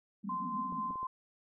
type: band-pass noise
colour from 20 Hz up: white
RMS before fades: -43 dBFS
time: 0.23-0.94 s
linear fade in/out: 20 ms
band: 170 to 260 Hz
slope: 96 dB/octave
type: tone with tremolo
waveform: sine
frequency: 1038 Hz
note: C6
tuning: 14 cents flat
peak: -33 dBFS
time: 0.29-1.07 s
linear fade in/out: 5 ms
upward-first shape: sine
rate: 4.1 Hz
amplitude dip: 35%
type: clicks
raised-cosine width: 2 ms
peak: -37 dBFS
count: 4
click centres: 0.724 / 0.907 / 0.957 / 1.03 s
effects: none